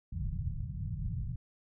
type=low-pass noise; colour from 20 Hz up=white; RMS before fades=-36 dBFS; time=0.12-1.36 s; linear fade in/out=5 ms; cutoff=160 Hz; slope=48 dB/octave; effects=none